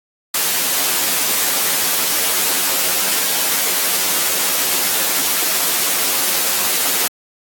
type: noise with comb filter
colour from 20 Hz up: white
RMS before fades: -17 dBFS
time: 0.34-7.08 s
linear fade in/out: 5 ms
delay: 11 ms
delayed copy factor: +0.85
effects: high-pass 200 Hz 12 dB/octave + AAC 64 kbps